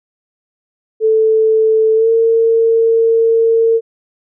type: tone with pitch glide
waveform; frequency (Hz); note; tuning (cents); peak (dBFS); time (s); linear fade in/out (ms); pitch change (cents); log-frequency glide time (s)
sine; 440 to 454.7; A4 to A#4; 0 to -43; -8; 1-3.81; 50; +57; 1.95-2.09
effects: none